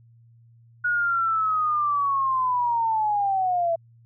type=linear sweep; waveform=sine; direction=down; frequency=1458 to 659.3 Hz; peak=-20 dBFS; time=0.84-3.76 s; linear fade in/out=10 ms; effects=added 116 Hz sine -51 dBFS peak until 4.05 s